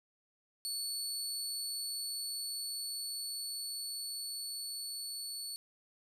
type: tone with level ramp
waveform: 25% pulse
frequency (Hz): 4435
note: C#8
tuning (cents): 0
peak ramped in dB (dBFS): -31 to -35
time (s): 0.65-5.56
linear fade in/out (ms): 0
effects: none